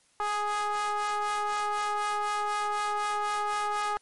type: ring-modulated tone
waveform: square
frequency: 207.6 Hz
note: G#3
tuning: in tune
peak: -25 dBFS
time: 0.2-3.97 s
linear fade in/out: 0 ms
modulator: 1040 Hz
effects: white hiss -65 dBFS RMS until 4.01 s + MP3 48 kbps